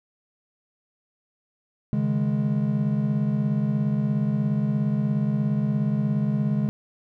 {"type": "chord", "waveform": "triangle", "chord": "C# suspended second", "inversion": "none", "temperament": "equal", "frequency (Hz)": [138.59, 155.56, 207.7], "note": ["C#3", "D#3", "G#3"], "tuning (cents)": [0, 0, 0], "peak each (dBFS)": [-23, -26, -22], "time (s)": [1.93, 6.69], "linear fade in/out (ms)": 0, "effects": []}